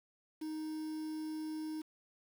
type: tone with quantisation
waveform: triangle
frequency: 311.9 Hz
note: D#4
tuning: 4 cents sharp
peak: -36 dBFS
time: 0.41-1.82 s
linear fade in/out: 10 ms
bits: 9
effects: none